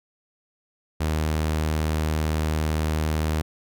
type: tone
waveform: sawtooth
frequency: 77.78 Hz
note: D#2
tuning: in tune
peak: -18 dBFS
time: 1-3.42 s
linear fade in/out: 10 ms
effects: none